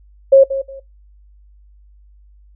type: tone with echo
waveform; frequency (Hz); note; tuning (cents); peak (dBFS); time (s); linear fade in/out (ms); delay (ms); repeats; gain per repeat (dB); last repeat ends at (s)
sine; 542; C#5; -39; -3; 0.32-0.44; 10; 180; 2; -13; 0.8
effects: noise-tail reverb RT60 0.2 s tail -24 dB re dry + added 50 Hz sine -44 dBFS peak until 2.55 s